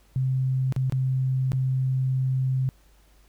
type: tone with dropouts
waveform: sine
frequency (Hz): 130.81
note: C3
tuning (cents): 0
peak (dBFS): -21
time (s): 0.16-2.69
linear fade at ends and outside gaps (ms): 0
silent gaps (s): 0.724-0.763 / 0.898-0.923 / 1.519-1.532
effects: added 50 Hz sine -56 dBFS peak until 3.28 s + pink hiss -62 dBFS RMS until 3.28 s